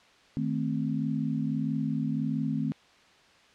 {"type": "chord", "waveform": "sine", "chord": "A diminished", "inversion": "second", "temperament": "equal", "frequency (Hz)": [155.56, 220, 261.6], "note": ["Eb3", "A3", "C4"], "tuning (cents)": [0, 0, 0], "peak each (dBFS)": -31, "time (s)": [0.37, 2.72], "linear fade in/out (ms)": 0, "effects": ["white hiss -58 dBFS RMS until 3.54 s", "low-pass 4000 Hz 12 dB/octave"]}